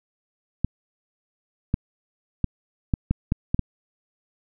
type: clicks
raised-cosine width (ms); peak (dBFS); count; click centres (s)
5; -8; 8; 0.646 / 1.741 / 2.443 / 2.938 / 3.11 / 3.321 / 3.545 / 3.593
effects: none